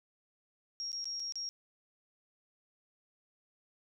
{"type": "tone with dropouts", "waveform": "sine", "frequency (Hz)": 5588, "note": "F8", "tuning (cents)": 0, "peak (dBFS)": -36, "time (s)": [0.8, 1.49], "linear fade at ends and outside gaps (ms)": 0, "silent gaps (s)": [[0.918, 0.929], [1.043, 1.055], [1.197, 1.201], [1.323, 1.356]], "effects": []}